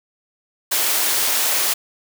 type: high-pass noise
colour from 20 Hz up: white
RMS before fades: -19 dBFS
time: 0.71-1.74 s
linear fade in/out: 10 ms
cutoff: 390 Hz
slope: 12 dB/octave
effects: none